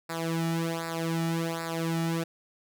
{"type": "tone with flanger", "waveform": "sawtooth", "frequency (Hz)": 165.2, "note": "E3", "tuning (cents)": 4, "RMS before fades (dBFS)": -30, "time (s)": [0.09, 2.24], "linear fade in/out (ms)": 10, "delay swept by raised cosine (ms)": [0.32, 1.92], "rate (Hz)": 1.3, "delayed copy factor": -0.85, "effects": []}